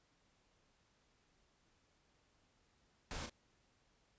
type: noise with echo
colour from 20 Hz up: pink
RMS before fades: -45 dBFS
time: 3.11-3.26 s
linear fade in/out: 0 ms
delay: 36 ms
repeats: 1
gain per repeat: -6 dB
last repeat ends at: 3.296 s
effects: pink hiss -75 dBFS RMS until 4.18 s + resampled to 16000 Hz